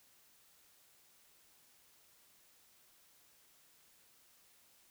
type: silence
effects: white hiss -67 dBFS RMS until 4.9 s